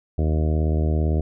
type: harmonic tone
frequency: 77.8 Hz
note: D#2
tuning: in tune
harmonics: 1 / 2 / 3 / 4 / 5 / 6 / 7 / 8 / 9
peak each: -19 / -26 / -31 / -31 / -32 / -36 / -38 / -36 / -40 dBFS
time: 0.18-1.21 s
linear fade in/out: 5 ms
effects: none